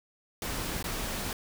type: noise with dropouts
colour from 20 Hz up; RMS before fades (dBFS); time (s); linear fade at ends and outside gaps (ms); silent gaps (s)
pink; -34; 0.42-1.33; 2; 0.827-0.841
effects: none